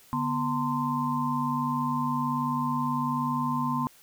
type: tone cluster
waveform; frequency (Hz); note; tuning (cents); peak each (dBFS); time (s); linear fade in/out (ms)
sine; 145.6 / 244.3 / 900 / 1038; D3 / B3 / A5 / C6; -15 / -19 / +39 / -14; -33 / -29 / -34 / -29; 0.13-3.87; 0
effects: white hiss -56 dBFS RMS until 4.02 s